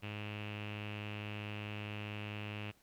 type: tone with low-pass filter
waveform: sawtooth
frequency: 104.6 Hz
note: G#2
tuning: 13 cents sharp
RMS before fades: -43 dBFS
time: 0.02-2.72 s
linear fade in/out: 20 ms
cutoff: 2700 Hz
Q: 7.2
effects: pink hiss -69 dBFS RMS until 2.82 s